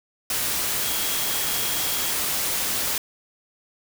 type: tone in noise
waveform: sine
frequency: 3281 Hz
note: G#7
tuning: 22 cents flat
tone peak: -34 dBFS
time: 0.84-2.11 s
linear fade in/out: 2 ms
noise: white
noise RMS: -25 dBFS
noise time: 0.3-2.98 s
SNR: -12 dB
effects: none